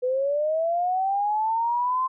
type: linear sweep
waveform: sine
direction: up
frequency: 493.9 to 1046.5 Hz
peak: -21 dBFS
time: 0.02-2.08 s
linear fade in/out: 20 ms
effects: none